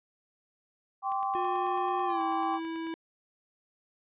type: chord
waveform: sine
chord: G suspended fourth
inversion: none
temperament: equal with one note detuned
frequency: 784 / 1046.5 / 1149.8 Hz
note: G5 / C6 / D6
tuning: 0 / 0 / -37 cents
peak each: -30 / -35 / -34 dBFS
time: 1.02-2.6 s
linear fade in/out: 50 ms
type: click train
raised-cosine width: 0.3 ms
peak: -34 dBFS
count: 17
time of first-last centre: 1.12-2.869 s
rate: 9.15 Hz
type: tone with pitch glide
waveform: square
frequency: 359.1 to 327.4 Hz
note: F4 to E4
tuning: +48 to -12 cents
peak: -34 dBFS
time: 1.35-2.94 s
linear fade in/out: 0 ms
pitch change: -160 cents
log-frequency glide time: 2.05-2.21 s
effects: resampled to 8000 Hz